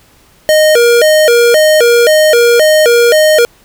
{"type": "tone with vibrato", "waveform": "square", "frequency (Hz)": 541, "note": "C#5", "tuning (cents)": -42, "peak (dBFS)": -5, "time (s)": [0.49, 3.45], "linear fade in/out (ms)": 0, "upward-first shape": "square", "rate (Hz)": 1.9, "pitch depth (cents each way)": 230, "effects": ["pink hiss -46 dBFS RMS until 3.64 s"]}